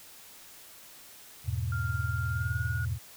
sine chord, E major, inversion none, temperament equal, 82.41 / 103.83 / 123.47 Hz, E2 / G#2 / B2, 0 / 0 / 0 cents, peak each -33 dBFS, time 1.44-2.99 s, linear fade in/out 50 ms
sine tone with pitch glide, 1396.9 to 1444.5 Hz, F6 to F#6, 0 to -42 cents, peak -35 dBFS, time 1.72-2.85 s, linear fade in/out 2 ms, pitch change +58 cents, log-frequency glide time 2.3-2.59 s
effects white hiss -51 dBFS RMS until 3.16 s

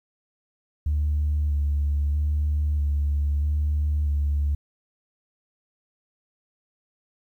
sine tone with vibrato, 73.42 Hz, D2, in tune, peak -19 dBFS, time 0.86-4.55 s, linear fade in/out 5 ms, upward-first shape square, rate 0.78 Hz, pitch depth 24 cents each way, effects tanh soft clip ceiling -17 dBFS + 10-bit

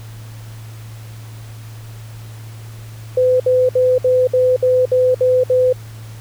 sine tone bursts, 507 Hz, B4, 45 cents sharp, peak -10 dBFS, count 9, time 3.17-5.728 s, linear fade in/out 5 ms, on 230 ms, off 61 ms, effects added 111 Hz sine -31 dBFS peak until 6.2 s + pink hiss -43 dBFS RMS until 6.2 s

